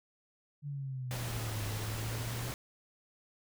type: exponential two-way sweep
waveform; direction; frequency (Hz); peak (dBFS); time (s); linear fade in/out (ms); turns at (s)
sine; down then up; 146.6 to 103.83 to 122.1; -36; 0.62-2.53; 50; 1.65
type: noise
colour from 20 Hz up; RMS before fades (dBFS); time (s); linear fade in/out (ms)
pink; -41; 1.11-2.54; 0
effects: none